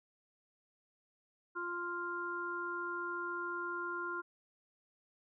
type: harmonic tone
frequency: 349.2 Hz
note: F4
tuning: in tune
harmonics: 1 / 3 / 4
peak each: -43 / -42 / -39 dBFS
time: 1.55-4.22 s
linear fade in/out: 20 ms
effects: none